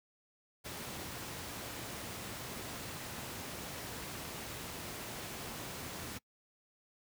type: noise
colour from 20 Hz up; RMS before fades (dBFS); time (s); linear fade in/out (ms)
pink; -43; 0.64-6.19; 20
effects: noise-tail reverb RT60 0.1 s tail -24 dB re dry + high-pass 80 Hz 12 dB/octave